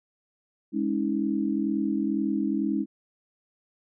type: chord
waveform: sine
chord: Ab suspended fourth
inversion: none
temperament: equal with one note detuned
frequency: 207.7 / 277.2 / 319.3 Hz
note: Ab3 / Db4 / Eb4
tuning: 0 / 0 / +45 cents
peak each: -28 dBFS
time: 0.72-2.86 s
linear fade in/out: 50 ms
effects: none